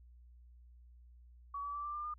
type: tone with pitch steps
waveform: sine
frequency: 1133 / 1148.2 / 1163.5 / 1179.1 / 1194.8 / 1210.8 Hz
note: C#6 / D6 / D6 / D6 / D6 / D#6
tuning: +37 / -39 / -17 / +7 / +29 / -48 cents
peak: -38 dBFS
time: 1.54-2.14 s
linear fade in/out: 5 ms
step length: 100 ms
effects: added 60 Hz sine -56 dBFS peak until 2.18 s